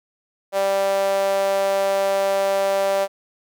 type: tone with high-pass filter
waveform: sawtooth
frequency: 196 Hz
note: G3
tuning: in tune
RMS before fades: -20 dBFS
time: 0.52-3.08 s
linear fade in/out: 50 ms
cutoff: 610 Hz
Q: 5.3
effects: none